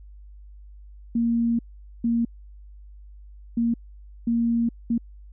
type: tone bursts at uneven times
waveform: sine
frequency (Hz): 233.1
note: A#3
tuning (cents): 0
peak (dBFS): -19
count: 5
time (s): 1.15-1.59 / 2.04-2.25 / 3.57-3.74 / 4.27-4.69 / 4.9-4.98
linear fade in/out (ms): 5
effects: added 50 Hz sine -42 dBFS peak until 5.32 s